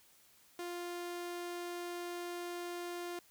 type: tone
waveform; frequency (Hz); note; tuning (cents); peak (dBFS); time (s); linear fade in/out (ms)
sawtooth; 350; F4; +4; -36; 0.59-3.19; 2
effects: white hiss -65 dBFS RMS until 3.3 s